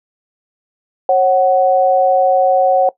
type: tone pair together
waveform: sine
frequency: 544 / 745.3 Hz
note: C#5 / F#5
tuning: -33 / +12 cents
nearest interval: perfect fourth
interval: 545 cents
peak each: -11 dBFS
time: 1.09-2.89 s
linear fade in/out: 2 ms
effects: noise-tail reverb RT60 0.1 s tail -19 dB re dry